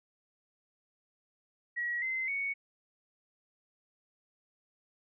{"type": "tone with pitch steps", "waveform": "sine", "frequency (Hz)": [1915, 2064, 2225], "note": ["A#6", "C7", "C#7"], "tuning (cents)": [46, -24, 6], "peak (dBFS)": -31, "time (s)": [1.76, 2.54], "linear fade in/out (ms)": 20, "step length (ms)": 260, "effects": []}